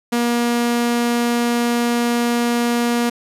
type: tone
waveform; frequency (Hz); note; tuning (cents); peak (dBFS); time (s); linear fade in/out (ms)
sawtooth; 238; A#3; +36; -12; 0.12-3.1; 10
effects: resampled to 32000 Hz + 7-bit